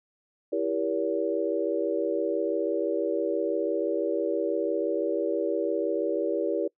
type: chord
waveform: sine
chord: E diminished seventh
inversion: none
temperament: just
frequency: 329.6 / 395.6 / 474.7 / 569.6 Hz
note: E4 / G4 / Bb4 / Db5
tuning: 0 / +16 / +31 / +47 cents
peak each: -30 dBFS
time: 0.52-6.68 s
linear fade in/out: 10 ms
effects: noise-tail reverb RT60 0.1 s tail -24 dB re dry